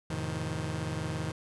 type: chord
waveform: sawtooth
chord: F dominant seventh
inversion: none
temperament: just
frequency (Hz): 87.31 / 109.13 / 130.96 / 157.15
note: F2 / A2 / C3 / Eb3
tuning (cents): 0 / -14 / +2 / +18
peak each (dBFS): -35 / -35 / -35 / -31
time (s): 0.1-1.32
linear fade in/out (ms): 5
effects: resampled to 24000 Hz